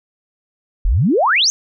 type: exponential sweep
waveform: sine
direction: up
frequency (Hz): 35.34 to 6645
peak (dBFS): -11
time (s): 0.85-1.5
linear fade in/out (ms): 0
effects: none